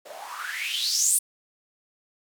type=noise with band-pass filter sweep; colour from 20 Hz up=blue; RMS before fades=-27 dBFS; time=0.05-1.19 s; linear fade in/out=10 ms; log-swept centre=520 to 9700 Hz; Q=7.2; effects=none